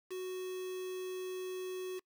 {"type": "tone with quantisation", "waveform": "triangle", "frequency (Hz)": 370, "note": "F#4", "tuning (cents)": 0, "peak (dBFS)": -36, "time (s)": [0.1, 2], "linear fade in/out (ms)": 20, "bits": 8, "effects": ["noise-tail reverb RT60 0.1 s tail -26 dB re dry"]}